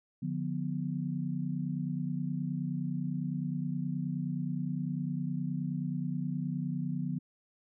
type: chord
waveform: sine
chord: B diminished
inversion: first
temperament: just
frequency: 148.16 / 177.8 / 246.9 Hz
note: D3 / F3 / B3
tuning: +16 / +31 / 0 cents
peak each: -35 / -35 / -37 dBFS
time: 0.22-7.19 s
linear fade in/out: 10 ms
effects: none